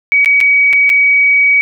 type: tone with dropouts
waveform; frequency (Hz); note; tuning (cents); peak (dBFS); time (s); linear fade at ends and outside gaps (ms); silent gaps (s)
sine; 2265; C#7; +37; -6; 0.12-1.61; 0; 0.247-0.259 / 0.404-0.411 / 0.729-0.733 / 0.894-0.9
effects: none